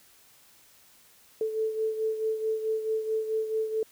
sine beating tone pair, 438.4 / 443 Hz, A4 / A4, -6 / +12 cents, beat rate 4.6 Hz, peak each -27 / -34 dBFS, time 1.41-3.83 s, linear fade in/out 2 ms, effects white hiss -58 dBFS RMS until 3.91 s

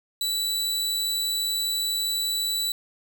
sawtooth tone, 3951 Hz, B7, in tune, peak -21 dBFS, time 0.21-2.72 s, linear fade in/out 2 ms, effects none

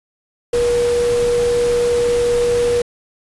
sine tone in noise, 480.1 Hz, B4, 49 cents flat, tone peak -13 dBFS, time 0.53-2.82 s, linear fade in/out 5 ms, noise pink, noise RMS -27 dBFS, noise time 0.53-2.82 s, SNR +11 dB, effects resampled to 24000 Hz

